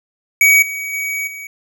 square tone with level steps, 2262 Hz, C#7, 34 cents sharp, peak -8 / -23 / -20 / -29 dBFS, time 0.41-1.47 s, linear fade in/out 2 ms, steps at 0.62 / 0.93 / 1.27 s, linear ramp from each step 5 ms, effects none

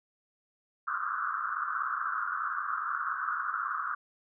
white band-pass noise, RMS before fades -33 dBFS, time 0.87-3.95 s, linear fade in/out 10 ms, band 1100 to 1500 Hz, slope 96 dB/octave, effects none

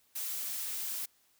blue noise, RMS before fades -37 dBFS, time 0.15-1.06 s, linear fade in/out 10 ms, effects white hiss -69 dBFS RMS until 1.39 s

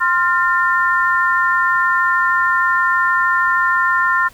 sine chord, F major, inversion second, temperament equal with one note detuned, 1046.5 / 1396.9 / 1803.2 Hz, C6 / F6 / A6, 0 / 0 / +42 cents, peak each -17 dBFS, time 0-4.29 s, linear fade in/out 20 ms, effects pink hiss -46 dBFS RMS until 4.33 s

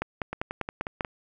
two click trains, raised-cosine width 0.5 ms, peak -17 / -13 dBFS, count 5 / 6, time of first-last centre 0.33-1.048 / 0.02-1.008 s, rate 5.57 / 5.06 Hz, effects none

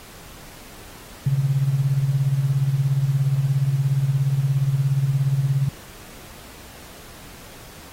sine tone with tremolo, 136.9 Hz, C#3, 21 cents flat, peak -14 dBFS, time 1.26-5.69 s, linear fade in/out 5 ms, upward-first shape sine, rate 17 Hz, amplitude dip 70%, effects pink hiss -43 dBFS RMS until 7.92 s + AAC 48 kbps

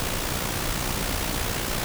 pink noise with amplitude modulation, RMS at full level -25 dBFS, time 0-1.84 s, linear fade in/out 0 ms, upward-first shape sine, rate 59.6 Hz, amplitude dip 50%, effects none

